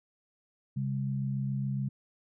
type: tone pair together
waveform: sine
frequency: 134.82 / 202 Hz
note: C#3 / G#3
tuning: -48 / -48 cents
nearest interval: perfect fifth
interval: 700 cents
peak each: -30 / -35 dBFS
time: 0.76-1.89 s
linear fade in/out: 10 ms
effects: none